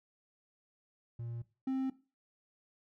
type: tone pair in turn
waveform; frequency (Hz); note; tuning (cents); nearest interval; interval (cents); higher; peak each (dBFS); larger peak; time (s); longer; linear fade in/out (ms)
triangle; 117.6 / 264; A#2 / C4; +16 / +16; octave + major second; 1400; second; -37 / -29; second; 1.19-1.42 / 1.67-1.9; neither; 5
effects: noise-tail reverb RT60 0.3 s tail -17 dB re dry